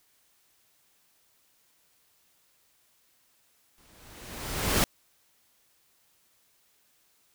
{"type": "noise with exponential growth", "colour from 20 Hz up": "pink", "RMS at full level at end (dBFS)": -22, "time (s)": [3.78, 4.84], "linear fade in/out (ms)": 0, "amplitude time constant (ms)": 230, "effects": ["white hiss -67 dBFS RMS until 7.34 s"]}